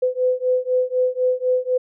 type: beating tone pair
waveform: sine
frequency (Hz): 504 / 508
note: B4 / B4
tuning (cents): +35 / +49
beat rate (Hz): 4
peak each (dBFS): -20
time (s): 0.02-1.78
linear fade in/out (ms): 10
effects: none